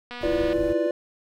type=click train; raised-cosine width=0.3 ms; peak=-21 dBFS; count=103; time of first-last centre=0.11-0.53 s; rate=243 Hz
type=noise; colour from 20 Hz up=brown; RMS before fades=-35 dBFS; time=0.2-0.74 s; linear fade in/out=20 ms
type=chord; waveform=triangle; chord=B diminished; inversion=second; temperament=equal; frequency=349.2 / 493.9 / 587.3 Hz; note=F4 / B4 / D5; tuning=0 / 0 / 0 cents; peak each=-25 / -27 / -23 dBFS; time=0.23-0.91 s; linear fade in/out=2 ms
type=tone with tremolo; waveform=sine; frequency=329.6 Hz; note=E4; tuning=in tune; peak=-24 dBFS; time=0.25-0.87 s; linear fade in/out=5 ms; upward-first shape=sine; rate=14 Hz; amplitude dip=40%
effects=none